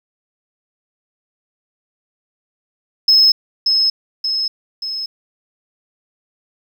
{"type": "tone with echo", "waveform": "sine", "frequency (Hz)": 5180, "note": "E8", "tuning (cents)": -31, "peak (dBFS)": -6, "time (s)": [3.08, 3.32], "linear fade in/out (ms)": 5, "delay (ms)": 580, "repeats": 3, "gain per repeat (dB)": -5, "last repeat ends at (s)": 5.06, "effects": ["tanh soft clip ceiling -4 dBFS", "8-bit"]}